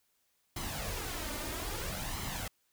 pink noise with flanger, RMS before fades -38 dBFS, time 0.56-2.48 s, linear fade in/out 5 ms, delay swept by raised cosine 0.96 to 3.36 ms, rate 0.61 Hz, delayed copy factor +0.6, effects white hiss -75 dBFS RMS until 2.72 s

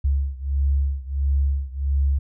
sine beating tone pair, 68.7 / 70.2 Hz, C#2 / C#2, -15 / +22 cents, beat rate 1.5 Hz, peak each -21 / -23 dBFS, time 0.04-2.19 s, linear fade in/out 10 ms, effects none

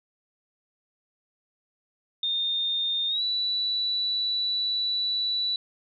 sine tone with pitch glide, 3644 to 3951 Hz, A#7 to B7, -40 to 0 cents, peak -24 dBFS, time 2.23-5.56 s, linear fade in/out 2 ms, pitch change +140 cents, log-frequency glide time 3.08-3.22 s, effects none

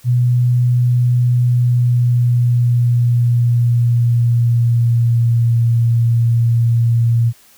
sine tone with pitch glide, 122.7 to 116.82 Hz, B2 to A#2, -11 to +4 cents, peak -10 dBFS, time 0.04-7.33 s, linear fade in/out 50 ms, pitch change -85 cents, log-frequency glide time 1.31-5.56 s, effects white hiss -48 dBFS RMS until 7.57 s

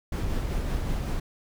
brown noise with tremolo, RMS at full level -27 dBFS, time 0.12-1.2 s, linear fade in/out 5 ms, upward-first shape sine, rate 5.3 Hz, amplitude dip 25%, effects none

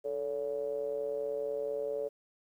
triangle ring-modulated tone, 65.1 Hz, C2, 8 cents flat, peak -27 dBFS, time 0.04-2.09 s, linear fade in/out 20 ms, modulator 503 Hz, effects 11-bit

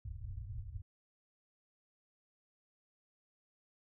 white low-pass noise, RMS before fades -44 dBFS, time 0.05-0.82 s, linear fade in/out 5 ms, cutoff 120 Hz, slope 96 dB/octave, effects none

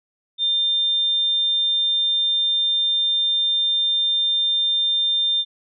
sine tone, 3600 Hz, A7, 39 cents sharp, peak -17 dBFS, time 0.38-5.45 s, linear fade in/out 50 ms, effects none

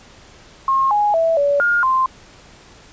sine tone with pitch steps, 1074 / 830 / 657 / 571 / 1419 / 1045 Hz, C6 / G#5 / E5 / D5 / F6 / C6, +45 / -1 / -6 / -49 / +27 / -2 cents, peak -13 dBFS, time 0.68-2.06 s, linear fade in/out 2 ms, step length 230 ms, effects pink hiss -45 dBFS RMS until 2.92 s + resampled to 16000 Hz

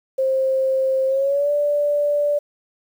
sine tone with pitch glide, 529 to 583.6 Hz, C5 to D5, +19 to -11 cents, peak -16 dBFS, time 0.18-2.39 s, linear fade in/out 10 ms, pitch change +170 cents, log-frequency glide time 1.07-1.51 s, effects 8-bit

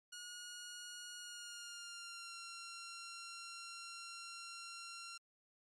10% pulse tone with pitch glide, 1442 to 1373.7 Hz, F#6 to F6, -45 to -29 cents, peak -39 dBFS, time 0.12-5.18 s, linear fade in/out 10 ms, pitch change -84 cents, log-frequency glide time 1.18-2.36 s, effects low-pass 10000 Hz 12 dB/octave + MP3 96 kbps

